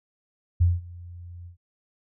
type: tone with ADSR envelope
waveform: sine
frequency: 87.31 Hz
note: F2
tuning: in tune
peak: -14 dBFS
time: 0.6-1.57 s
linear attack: 16 ms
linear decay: 190 ms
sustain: -24 dB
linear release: 110 ms
effects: none